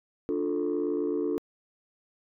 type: chord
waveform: sine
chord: D minor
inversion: none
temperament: just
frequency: 293.7 / 352.4 / 440.5 Hz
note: D4 / F4 / A4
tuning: 0 / +16 / +2 cents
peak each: -29 dBFS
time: 0.29-1.38 s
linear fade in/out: 0 ms
effects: tanh soft clip ceiling -21 dBFS